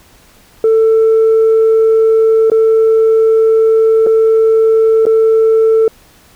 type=tone with dropouts; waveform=sine; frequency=444.9 Hz; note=A4; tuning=19 cents sharp; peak=-4 dBFS; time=0.64-5.88 s; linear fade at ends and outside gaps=2 ms; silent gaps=2.5-2.517 / 4.065-4.069 / 5.055-5.066 s; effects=tanh soft clip ceiling -4 dBFS + pink hiss -45 dBFS RMS until 6.35 s